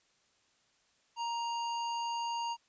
square tone, 936 Hz, A#5, 7 cents sharp, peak -34 dBFS, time 1.16-2.57 s, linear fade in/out 50 ms, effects white hiss -71 dBFS RMS until 2.68 s + resampled to 16000 Hz

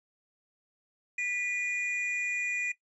triangle tone pair together, 1976 / 2437 Hz, B6 / D#7, 0 / -37 cents, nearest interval major third, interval 363 cents, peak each -34 / -28 dBFS, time 1.18-2.72 s, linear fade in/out 5 ms, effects noise-tail reverb RT60 0.1 s tail -17 dB re dry + resampled to 22050 Hz

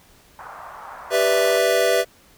pink band-pass noise, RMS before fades -38 dBFS, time 0.39-1.58 s, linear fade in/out 0 ms, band 770 to 1300 Hz, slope 24 dB/octave
square chord, E minor seventh, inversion first, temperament equal, 392 / 493.9 / 587.3 / 659.3 Hz, G4 / B4 / D5 / E5, 0 / 0 / 0 / 0 cents, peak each -24 / -21 / -25 / -21 dBFS, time 1.1-2.05 s, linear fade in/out 50 ms
effects pink hiss -53 dBFS RMS until 2.37 s

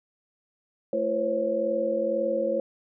sine tone cluster, 219.5 / 338 / 505 / 547 Hz, A3 / E4 / B4 / C#5, -4 / +43 / +39 / -23 cents, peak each -34 / -32 / -30 / -25 dBFS, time 0.93-2.6 s, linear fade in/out 2 ms, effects none

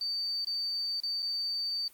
sine tone with dropouts, 4592 Hz, D8, 40 cents flat, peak -30 dBFS, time 0.01-1.88 s, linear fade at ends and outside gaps 2 ms, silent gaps 0.447-0.469 / 1.002-1.033 / 1.222-1.226 s, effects white hiss -58 dBFS RMS until 1.93 s + Opus 32 kbps

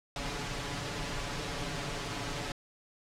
pink noise with comb filter, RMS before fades -36 dBFS, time 0.16-2.52 s, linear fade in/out 2 ms, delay 7 ms, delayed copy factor +0.8, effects low-pass 6000 Hz 12 dB/octave

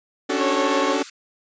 sawtooth chord, D major seventh, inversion third, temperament equal with one note detuned, 277.2 / 293.7 / 376.2 / 440 Hz, C#4 / D4 / F#4 / A4, 0 / 0 / +29 / 0 cents, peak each -22 dBFS, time 0.29-1.03 s, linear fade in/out 10 ms
harmonic tone, 548 Hz, C#5, 20 cents flat, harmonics 1 / 2 / 3 / 4 / 5 / 6 / 7, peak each -25 / -25 / -38 / -38 / -39 / -38 / -41 dBFS, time 0.36-0.97 s, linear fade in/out 50 ms
white high-pass noise, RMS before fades -37 dBFS, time 0.47-1.1 s, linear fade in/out 5 ms, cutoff 1100 Hz, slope 96 dB/octave
effects resampled to 16000 Hz

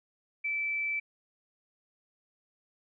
sine tone, 2320 Hz, D7, 22 cents flat, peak -29 dBFS, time 0.44-1 s, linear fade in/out 10 ms, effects none

